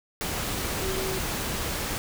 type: tone in noise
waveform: sine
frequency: 380 Hz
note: F#4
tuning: 46 cents sharp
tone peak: -30 dBFS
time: 0.82-1.18 s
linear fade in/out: 0 ms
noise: pink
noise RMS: -30 dBFS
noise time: 0.21-1.98 s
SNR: -3 dB
effects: none